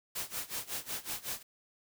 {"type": "noise with tremolo", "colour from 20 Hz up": "white", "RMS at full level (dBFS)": -36, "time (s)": [0.15, 1.43], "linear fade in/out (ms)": 10, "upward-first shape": "sine", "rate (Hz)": 5.4, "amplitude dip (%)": 90, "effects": []}